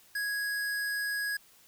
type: tone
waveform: square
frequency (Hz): 1661.2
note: G#6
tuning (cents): 0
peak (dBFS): -31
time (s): 0.15-1.37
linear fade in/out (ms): 5
effects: white hiss -60 dBFS RMS until 1.67 s

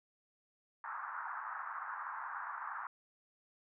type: band-pass noise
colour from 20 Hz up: pink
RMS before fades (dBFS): -43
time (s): 0.84-2.87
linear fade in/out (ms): 2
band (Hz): 890 to 1600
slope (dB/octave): 48
effects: none

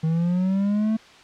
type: linear sweep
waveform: triangle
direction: up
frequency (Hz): 157.4 to 222.8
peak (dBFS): -17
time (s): 0.03-0.97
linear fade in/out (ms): 10
effects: white hiss -48 dBFS RMS until 1.23 s + low-pass 4000 Hz 12 dB/octave

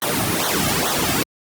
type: noise with flanger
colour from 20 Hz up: pink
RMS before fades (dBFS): -20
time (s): 0.02-1.23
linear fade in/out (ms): 2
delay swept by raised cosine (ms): 0.4 to 2.1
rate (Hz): 2.3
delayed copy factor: -0.95
effects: high-pass 80 Hz 12 dB/octave + Opus 24 kbps

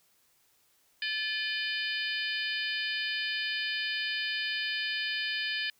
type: harmonic tone with a mistuned harmonic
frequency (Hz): 606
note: D#5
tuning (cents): -46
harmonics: 3 / 4 / 5 / 6 / 7 / 8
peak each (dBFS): -34 / -37 / -36 / -41 / -42 / -39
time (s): 1.02-5.7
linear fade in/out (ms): 2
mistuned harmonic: 3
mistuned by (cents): -81
effects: white hiss -68 dBFS RMS until 5.79 s

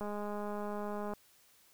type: click train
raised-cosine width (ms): 1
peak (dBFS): -27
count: 234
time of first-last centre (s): 0.01-1.136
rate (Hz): 207
effects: white hiss -65 dBFS RMS until 1.73 s

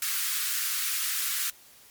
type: high-pass noise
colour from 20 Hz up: white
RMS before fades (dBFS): -29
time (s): 0.02-1.5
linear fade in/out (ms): 2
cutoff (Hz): 1200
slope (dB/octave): 48
effects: white hiss -54 dBFS RMS until 1.9 s + MP3 96 kbps

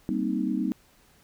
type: chord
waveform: sine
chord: C minor seventh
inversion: second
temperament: equal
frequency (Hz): 196 / 233.1 / 261.6 / 311.1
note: G3 / Bb3 / C4 / Eb4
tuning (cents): 0 / 0 / 0 / 0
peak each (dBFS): -30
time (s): 0.09-0.72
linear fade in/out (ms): 0
effects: pink hiss -60 dBFS RMS until 1.23 s

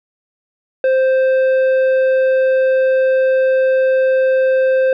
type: tone with tanh clipping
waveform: sine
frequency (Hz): 523.3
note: C5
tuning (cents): 0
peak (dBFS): -12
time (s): 0.84-4.93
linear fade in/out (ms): 2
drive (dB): 8
effects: none

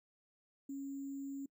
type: tone with sample-and-hold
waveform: sine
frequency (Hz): 275.8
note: C#4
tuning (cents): -9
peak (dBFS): -40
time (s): 0.69-1.46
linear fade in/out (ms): 5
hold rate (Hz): 7350
effects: noise-tail reverb RT60 0.1 s tail -24 dB re dry

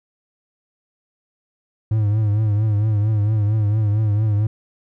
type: tone with vibrato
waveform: triangle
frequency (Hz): 106.1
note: G#2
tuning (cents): +38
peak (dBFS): -13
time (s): 1.91-4.47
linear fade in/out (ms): 5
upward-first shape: triangle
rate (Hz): 4.4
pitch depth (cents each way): 82
effects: none

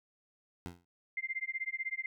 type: tone with exponential decay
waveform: 15% pulse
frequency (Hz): 87.31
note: F2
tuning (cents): 0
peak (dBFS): -31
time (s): 0.66-0.85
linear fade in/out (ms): 0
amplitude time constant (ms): 41
type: tone with tremolo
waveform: sine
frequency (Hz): 2093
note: C7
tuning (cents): 0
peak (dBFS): -31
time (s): 1.17-2.06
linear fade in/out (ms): 2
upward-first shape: sine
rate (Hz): 16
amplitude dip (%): 100
effects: none

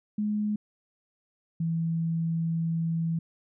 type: tone pair in turn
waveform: sine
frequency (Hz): 210 / 164.75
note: G#3 / E3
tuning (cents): +19 / -1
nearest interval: major third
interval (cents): 420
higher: first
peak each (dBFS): -25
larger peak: neither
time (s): 0.18-0.56 / 1.6-3.19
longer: second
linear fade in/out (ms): 5
effects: none

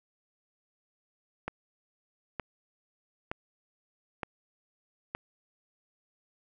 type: click train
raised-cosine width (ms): 0.5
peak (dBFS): -18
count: 5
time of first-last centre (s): 1.48-5.15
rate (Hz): 1.09
effects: none

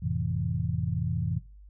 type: chord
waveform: sine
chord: F major seventh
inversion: none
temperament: equal with one note detuned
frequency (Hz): 87.91 / 110 / 130.81 / 164.81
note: F2 / A2 / C3 / E3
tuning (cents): +12 / 0 / 0 / 0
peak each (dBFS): -32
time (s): 0.02-1.39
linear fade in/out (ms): 10
effects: noise-tail reverb RT60 0.3 s tail -18 dB re dry + added 50 Hz sine -47 dBFS peak until 1.69 s

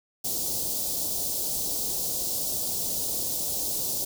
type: band-stop noise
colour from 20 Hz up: white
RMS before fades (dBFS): -29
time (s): 0.24-4.05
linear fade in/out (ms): 10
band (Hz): 710 to 4300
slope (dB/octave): 24
effects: none

